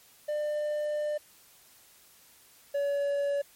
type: tone pair in turn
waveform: triangle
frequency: 598 / 567.4 Hz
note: D5 / C#5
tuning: +31 / +40 cents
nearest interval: minor second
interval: 91 cents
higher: first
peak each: -26 / -24 dBFS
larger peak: second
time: 0.28-1.18 / 2.74-3.42 s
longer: first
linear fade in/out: 10 ms
effects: white hiss -58 dBFS RMS until 3.55 s + MP3 64 kbps